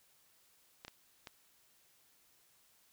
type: clicks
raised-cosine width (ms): 0.2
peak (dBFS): -29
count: 3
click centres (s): 0.849 / 0.881 / 1.272
effects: white hiss -69 dBFS RMS until 2.92 s